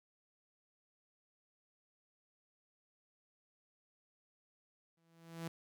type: tone with exponential growth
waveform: sawtooth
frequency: 165.8 Hz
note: E3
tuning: 10 cents sharp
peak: -35 dBFS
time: 4.97-5.48 s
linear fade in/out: 5 ms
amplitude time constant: 110 ms
effects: none